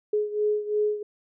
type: beating tone pair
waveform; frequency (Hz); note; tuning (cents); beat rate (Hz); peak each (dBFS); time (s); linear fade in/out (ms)
sine; 420 / 422.9; G#4 / G#4; +19 / +31; 2.9; -24 / -28; 0.13-1.03; 5
effects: none